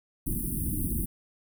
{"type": "band-stop noise", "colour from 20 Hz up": "pink", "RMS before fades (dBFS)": -30, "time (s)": [0.26, 1.06], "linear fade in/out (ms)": 10, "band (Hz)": [350, 9100], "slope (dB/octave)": 96, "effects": []}